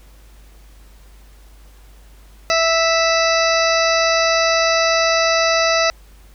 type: harmonic tone with a mistuned harmonic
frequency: 658 Hz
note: E5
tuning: 3 cents flat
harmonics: 1 / 2 / 3 / 4 / 6 / 7 / 8 / 9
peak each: -17 / -20 / -22 / -23 / -25 / -25 / -26 / -27 dBFS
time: 2.5-5.9 s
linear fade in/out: 0 ms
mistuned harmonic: 7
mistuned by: +48 cents
effects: added 50 Hz sine -42 dBFS peak until 6.34 s + pink hiss -52 dBFS RMS until 6.34 s